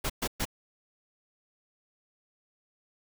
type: noise bursts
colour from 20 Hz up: pink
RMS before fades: -30 dBFS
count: 3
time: 0.04-0.454 s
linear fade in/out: 10 ms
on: 58 ms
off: 120 ms
effects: none